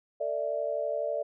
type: chord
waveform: sine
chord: A suspended fourth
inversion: none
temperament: equal with one note detuned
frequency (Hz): 449.5 / 587.3 / 659.3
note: A4 / D5 / E5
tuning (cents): +37 / 0 / 0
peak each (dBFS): -36 / -30 / -34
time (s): 0.2-1.23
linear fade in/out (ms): 10
effects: none